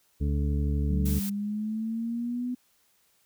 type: harmonic tone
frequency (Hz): 72.3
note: D2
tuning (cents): -27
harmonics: 1 / 2 / 3 / 4 / 6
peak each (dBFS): -25 / -31 / -35 / -37 / -41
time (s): 0.2-1.2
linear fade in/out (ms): 20
type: linear sweep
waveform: sine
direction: up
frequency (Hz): 185 to 250.3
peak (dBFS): -28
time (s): 0.9-2.55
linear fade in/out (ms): 10
type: noise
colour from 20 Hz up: blue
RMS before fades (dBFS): -37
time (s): 1.05-1.3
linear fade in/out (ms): 10
effects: white hiss -67 dBFS RMS until 3.25 s